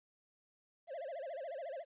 triangle tone with vibrato, 600 Hz, D5, 37 cents sharp, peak -39 dBFS, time 0.87-1.85 s, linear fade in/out 50 ms, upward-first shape sine, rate 14 Hz, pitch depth 250 cents each way, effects resampled to 8000 Hz + 13-bit

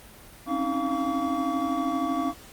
triangle tone cluster, 265.2 / 277.9 / 315.8 / 695 / 1139 Hz, C4 / C#4 / D#4 / F5 / C#6, +23 / +4 / +26 / -9 / +47 cents, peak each -29 dBFS, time 0.46-2.34 s, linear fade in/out 50 ms, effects pink hiss -48 dBFS RMS until 2.52 s + Opus 32 kbps

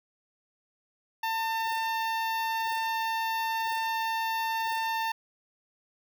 sawtooth tone with notch filter, 899 Hz, A5, 37 cents sharp, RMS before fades -30 dBFS, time 1.23-5.12 s, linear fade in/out 5 ms, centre 8200 Hz, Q 0.71, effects none

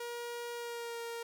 sawtooth tone with pitch glide, 475.9 to 466.1 Hz, A#4 to A#4, +36 to 0 cents, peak -35 dBFS, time 0-1.23 s, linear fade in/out 5 ms, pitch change -36 cents, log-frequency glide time 0.53-1 s, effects none

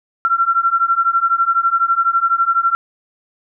sine beating tone pair, 1354 / 1366 Hz, E6 / F6, +46 / -39 cents, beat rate 12 Hz, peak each -16 / -15 dBFS, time 0.25-2.75 s, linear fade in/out 0 ms, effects none

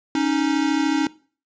square tone pair together, 277.2 / 310.8 Hz, C#4 / D#4, 0 / -2 cents, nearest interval major second, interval 198 cents, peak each -22 dBFS, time 0.15-1.07 s, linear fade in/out 2 ms, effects noise-tail reverb RT60 0.4 s tail -20 dB re dry + resampled to 16000 Hz

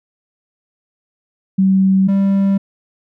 sine / triangle tone pair in turn, 191.3 / 196.34 Hz, G3 / G3, -42 / +3 cents, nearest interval unison, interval 45 cents, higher second, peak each -9 dBFS, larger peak neither, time 1.58-2.08 / 2.08-2.58 s, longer neither, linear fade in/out 10 ms, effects none

